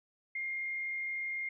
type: tone with frequency modulation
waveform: sine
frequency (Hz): 2122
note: C7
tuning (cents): +24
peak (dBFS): -34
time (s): 0.35-1.49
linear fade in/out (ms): 5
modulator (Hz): 53.7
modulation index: 0.35
effects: none